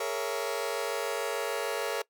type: chord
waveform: sawtooth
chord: A# half-diminished seventh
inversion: third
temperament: just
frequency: 419.5 / 466.2 / 559.4 / 671.3 Hz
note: G#4 / A#4 / C#5 / E5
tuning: +17 / 0 / +16 / +31 cents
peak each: -32 / -30 / -31 / -35 dBFS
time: 0-2.02 s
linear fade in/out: 5 ms
effects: noise-tail reverb RT60 0.1 s tail -21 dB re dry